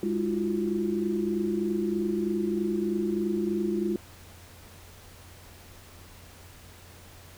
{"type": "tone cluster", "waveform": "sine", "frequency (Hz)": [205.1, 315.9, 344.9, 368.1], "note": ["G#3", "D#4", "F4", "F#4"], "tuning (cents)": [-21, 26, -22, -9], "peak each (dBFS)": [-29, -36, -28, -35], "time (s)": [0.03, 3.96], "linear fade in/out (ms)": 2, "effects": ["added 88 Hz sine -51 dBFS peak until 7.37 s", "pink hiss -51 dBFS RMS until 7.37 s"]}